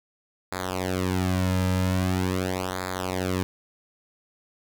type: tone with flanger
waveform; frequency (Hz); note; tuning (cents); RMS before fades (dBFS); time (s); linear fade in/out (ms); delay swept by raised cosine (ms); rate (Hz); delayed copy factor
sawtooth; 92.5; F#2; 0; -26; 0.52-3.43; 0; 0.34 to 2.74; 0.43; -0.9
effects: none